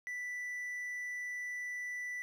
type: tone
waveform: triangle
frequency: 1975.5 Hz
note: B6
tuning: in tune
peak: -36 dBFS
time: 0.07-2.22 s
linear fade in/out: 0 ms
effects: none